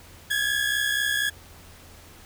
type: tone pair together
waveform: 30% pulse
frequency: 1639 / 1703.1 Hz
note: G#6 / G#6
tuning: -23 / +43 cents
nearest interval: minor second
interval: 66 cents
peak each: -23 dBFS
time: 0.3-1.3 s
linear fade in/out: 10 ms
effects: added 84 Hz sine -51 dBFS peak until 2.25 s + pink hiss -49 dBFS RMS until 2.25 s